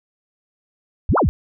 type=exponential two-way sweep; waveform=sine; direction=up then down; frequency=50.4 to 1450 to 50.4 Hz; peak=-13 dBFS; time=1.09-1.29 s; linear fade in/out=0 ms; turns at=1.18 s; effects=none